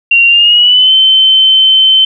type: tone with pitch glide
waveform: sine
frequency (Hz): 2760 to 3080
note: F7 to G7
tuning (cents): -21 to -31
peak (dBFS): -3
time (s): 0.11-2.05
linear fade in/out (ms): 5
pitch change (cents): +190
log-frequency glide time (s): 0.27-0.93
effects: none